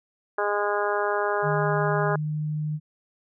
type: harmonic tone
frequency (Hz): 205.6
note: G#3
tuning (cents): -17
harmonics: 2 / 3 / 4 / 5 / 6 / 7 / 8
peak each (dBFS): -27 / -29 / -30 / -31 / -32 / -32 / -33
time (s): 0.38-2.16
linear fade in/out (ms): 5
type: tone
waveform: sine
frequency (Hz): 152.2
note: D#3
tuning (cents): -38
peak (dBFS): -25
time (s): 1.42-2.8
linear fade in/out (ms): 50
effects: none